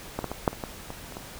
clicks, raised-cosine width 1 ms, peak -14 / -15 / -17 / -6 / -24 / -17 / -21 / -28 / -21 dBFS, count 9, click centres 0.19 / 0.243 / 0.316 / 0.478 / 0.53 / 0.638 / 0.904 / 1.123 / 1.169 s, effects pink hiss -43 dBFS RMS until 1.39 s

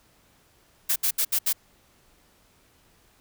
blue noise bursts at uneven times, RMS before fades -23 dBFS, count 5, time 0.89-0.96 / 1.03-1.11 / 1.18-1.25 / 1.32-1.39 / 1.46-1.53 s, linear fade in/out 10 ms, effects pink hiss -61 dBFS RMS until 3.2 s

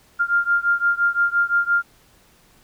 sine beating tone pair, 1396.9 / 1402.7 Hz, F6 / F6, 0 / +7 cents, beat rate 5.8 Hz, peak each -19 / -20 dBFS, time 0.19-1.83 s, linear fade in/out 20 ms, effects pink hiss -55 dBFS RMS until 2.63 s

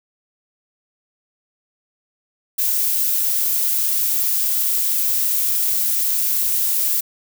violet noise, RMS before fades -19 dBFS, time 2.58-7.01 s, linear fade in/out 10 ms, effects none

